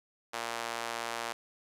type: tone with high-pass filter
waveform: sawtooth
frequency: 116.54 Hz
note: A#2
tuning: in tune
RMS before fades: -37 dBFS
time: 0.33-1.33 s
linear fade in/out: 10 ms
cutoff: 770 Hz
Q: 0.96
effects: low-pass 11000 Hz 12 dB/octave